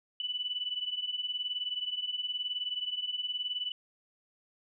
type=beating tone pair; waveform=sine; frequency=2962 / 2981 Hz; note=F#7 / F#7; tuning=+1 / +12 cents; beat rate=19 Hz; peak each=-37 / -34 dBFS; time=0.2-3.72 s; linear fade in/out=2 ms; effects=none